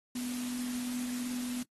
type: tone in noise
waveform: sine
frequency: 246.9 Hz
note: B3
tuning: in tune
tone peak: -34 dBFS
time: 0.15-1.63 s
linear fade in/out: 5 ms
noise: white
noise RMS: -43 dBFS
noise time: 0.15-1.63 s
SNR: +6 dB
effects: noise-tail reverb RT60 0.1 s tail -25 dB re dry + AAC 32 kbps